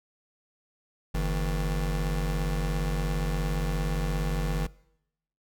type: tone pair together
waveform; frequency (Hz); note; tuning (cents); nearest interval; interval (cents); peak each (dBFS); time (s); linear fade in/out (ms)
square; 47.39 / 159.4; F#1 / D#3; +42 / +42; octave + major sixth; 2100; -27 / -32; 1.14-4.67; 10
effects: noise-tail reverb RT60 0.8 s tail -22 dB re dry